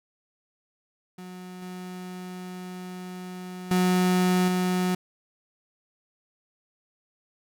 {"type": "tone with level steps", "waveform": "35% pulse", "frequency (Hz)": 182.3, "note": "F#3", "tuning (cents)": -25, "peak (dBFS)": [-37, -34, -18, -21], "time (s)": [1.18, 4.95], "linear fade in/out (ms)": 5, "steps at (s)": [1.62, 3.71, 4.48], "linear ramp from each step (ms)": 2, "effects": []}